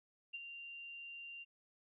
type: tone with ADSR envelope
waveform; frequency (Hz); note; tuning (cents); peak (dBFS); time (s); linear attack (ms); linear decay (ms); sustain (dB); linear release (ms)
sine; 2777; F7; -10; -40; 0.33-1.45; 17; 31; -7; 29
effects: none